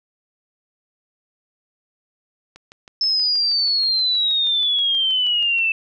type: click train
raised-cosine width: 0.2 ms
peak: -24 dBFS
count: 20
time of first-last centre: 2.56-5.585 s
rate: 6.28 Hz
type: exponential sweep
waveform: sine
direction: down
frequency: 5274 to 2632 Hz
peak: -16 dBFS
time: 3.01-5.72 s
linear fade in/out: 2 ms
effects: none